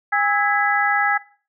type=tone cluster; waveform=sine; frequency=815 / 1302 / 1660 / 1994 Hz; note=G#5 / E6 / G#6 / B6; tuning=-33 / -22 / -1 / +16 cents; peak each=-20 / -23 / -20 / -24 dBFS; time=0.12-1.18 s; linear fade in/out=10 ms; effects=noise-tail reverb RT60 0.4 s tail -18 dB re dry